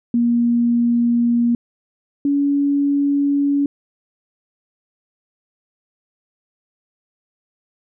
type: tone pair in turn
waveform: sine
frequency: 237.1 / 283.3 Hz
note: A#3 / C#4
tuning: +30 / +38 cents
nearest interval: minor third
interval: 308 cents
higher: second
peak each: -13 / -14 dBFS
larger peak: first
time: 0.14-1.55 / 2.25-3.66 s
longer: neither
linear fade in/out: 2 ms
effects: none